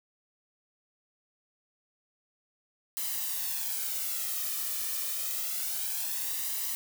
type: noise with flanger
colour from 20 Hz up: blue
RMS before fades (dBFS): -33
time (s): 2.97-6.75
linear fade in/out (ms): 0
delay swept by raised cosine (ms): 1 to 1.68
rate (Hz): 0.27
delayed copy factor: +0.65
effects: none